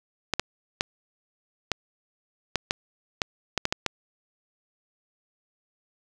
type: clicks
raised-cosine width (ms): 0.2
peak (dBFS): -6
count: 11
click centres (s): 0.337 / 0.396 / 0.809 / 1.717 / 2.557 / 2.709 / 3.218 / 3.577 / 3.654 / 3.725 / 3.863
effects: none